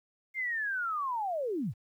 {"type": "linear sweep", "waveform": "sine", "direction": "down", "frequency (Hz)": [2137, 79.5], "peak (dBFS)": -30, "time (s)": [0.34, 1.74], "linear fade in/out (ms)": 50, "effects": ["11-bit"]}